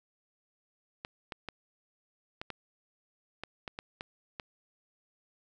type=clicks; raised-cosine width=0.3 ms; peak=-22 dBFS; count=10; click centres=1.049 / 1.322 / 1.487 / 2.415 / 2.503 / 3.436 / 3.678 / 3.789 / 4.009 / 4.398 s; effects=none